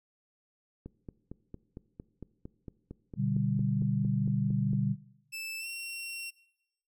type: click train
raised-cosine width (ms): 3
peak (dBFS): -29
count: 18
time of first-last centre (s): 0.86-4.732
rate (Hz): 4.39
type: chord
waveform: sine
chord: G major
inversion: first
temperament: just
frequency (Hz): 122.5 / 147 / 196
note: B2 / D3 / G3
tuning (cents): -14 / +2 / 0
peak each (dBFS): -31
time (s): 3.16-4.96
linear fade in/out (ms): 50
type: tone with pitch glide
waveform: sawtooth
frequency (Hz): 2637 to 2730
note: E7 to F7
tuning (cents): 0 to -40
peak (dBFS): -34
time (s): 5.32-6.31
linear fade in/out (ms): 20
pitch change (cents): +60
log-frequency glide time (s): 5.59-5.67
effects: noise-tail reverb RT60 0.9 s tail -20 dB re dry